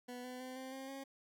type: tone with pitch steps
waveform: 20% pulse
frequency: 246.9 / 251.7 / 256.5 / 261.4 / 266.5 / 271.6 Hz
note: B3 / B3 / C4 / C4 / C4 / C#4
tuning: 0 / +33 / -34 / -1 / +32 / -35 cents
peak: -40 dBFS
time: 0.08-1.04 s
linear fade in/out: 10 ms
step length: 160 ms
effects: none